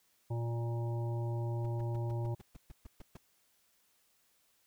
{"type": "harmonic tone", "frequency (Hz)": 117.2, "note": "A#2", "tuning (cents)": 10, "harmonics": [1, 3, 5, 7, 8], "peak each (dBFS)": [-33, -43, -47, -50, -51], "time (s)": [0.3, 2.35], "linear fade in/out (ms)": 10}
{"type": "noise bursts", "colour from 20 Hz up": "brown", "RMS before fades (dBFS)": -47, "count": 11, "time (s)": [1.64, 3.171], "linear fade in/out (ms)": 5, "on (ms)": 21, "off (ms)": 130}
{"effects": ["white hiss -72 dBFS RMS until 4.66 s"]}